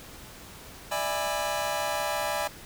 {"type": "chord", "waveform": "sawtooth", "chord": "E dominant seventh", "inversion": "third", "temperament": "just", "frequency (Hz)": [593.3, 659.3, 824.1, 988.9], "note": ["D5", "E5", "G#5", "B5"], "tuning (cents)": [18, 0, -14, 2], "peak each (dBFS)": [-28, -30, -28, -31], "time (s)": [0.91, 2.48], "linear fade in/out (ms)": 10, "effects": ["pink hiss -46 dBFS RMS until 2.65 s"]}